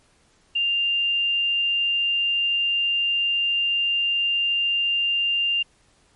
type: tone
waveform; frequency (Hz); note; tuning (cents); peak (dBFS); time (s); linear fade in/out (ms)
sine; 2794; F7; 0; -19; 0.55-5.63; 10
effects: pink hiss -60 dBFS RMS until 6.15 s + MP3 48 kbps